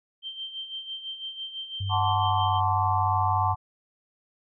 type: tone with tremolo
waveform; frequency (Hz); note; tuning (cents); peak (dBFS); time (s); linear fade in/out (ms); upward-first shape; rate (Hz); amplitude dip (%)
sine; 3136; G7; 0; -31; 0.22-2.61; 50; sine; 6; 65
type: tone with pitch glide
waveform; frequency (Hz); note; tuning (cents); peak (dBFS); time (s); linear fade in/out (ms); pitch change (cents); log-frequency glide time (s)
sine; 98 to 96.09; G2 to G2; 0 to -34; -27; 1.8-3.55; 10; -34; 2.26-2.54
type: chord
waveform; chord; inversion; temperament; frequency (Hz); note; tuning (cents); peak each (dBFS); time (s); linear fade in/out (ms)
sine; D dominant seventh; first; equal with one note detuned; 740 / 880 / 1046.5 / 1149.8; F#5 / A5 / C6 / D6; 0 / 0 / 0 / -37; -28 / -26 / -28 / -30; 1.89-3.56; 50
effects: none